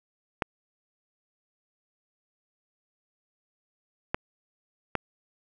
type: clicks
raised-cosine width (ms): 0.5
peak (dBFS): -10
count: 3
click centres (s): 0.422 / 4.145 / 4.953
effects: none